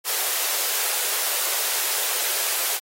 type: high-pass noise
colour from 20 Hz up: white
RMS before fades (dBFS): -24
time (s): 0.04-2.8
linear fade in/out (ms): 50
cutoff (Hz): 380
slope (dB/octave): 48
effects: AAC 48 kbps